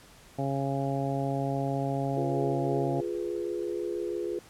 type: harmonic tone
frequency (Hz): 137.4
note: C#3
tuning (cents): -15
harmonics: 1 / 2 / 3 / 4 / 5 / 6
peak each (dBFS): -31 / -33 / -37 / -36 / -34 / -39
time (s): 0.38-3.01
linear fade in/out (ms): 10
type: chord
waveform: sine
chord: F diminished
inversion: none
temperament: equal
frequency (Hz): 349.2 / 415.3 / 493.9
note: F4 / Ab4 / Cb5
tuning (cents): 0 / 0 / 0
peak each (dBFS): -32 / -34 / -38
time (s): 2.17-4.39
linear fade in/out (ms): 2
effects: pink hiss -54 dBFS RMS until 4.49 s + low-pass 12000 Hz 12 dB/octave